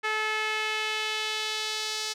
sawtooth tone with band-pass filter sweep, 432.5 Hz, A4, 30 cents flat, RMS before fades -30 dBFS, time 0.03-2.14 s, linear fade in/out 20 ms, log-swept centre 1900 to 4900 Hz, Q 1.6, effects none

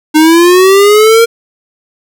square linear sweep, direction up, 304.3 to 466.2 Hz, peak -3 dBFS, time 0.14-1.26 s, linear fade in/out 20 ms, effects none

